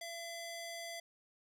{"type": "tone with band-pass filter", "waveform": "square", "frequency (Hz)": 675, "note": "E5", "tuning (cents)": 41, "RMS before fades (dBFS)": -45, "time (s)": [0.01, 1], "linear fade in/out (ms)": 5, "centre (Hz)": 4700, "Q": 0.5, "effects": []}